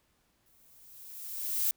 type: noise with exponential growth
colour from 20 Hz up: violet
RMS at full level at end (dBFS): -27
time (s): 0.46-1.71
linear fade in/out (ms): 2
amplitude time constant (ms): 270
effects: pink hiss -72 dBFS RMS until 1.76 s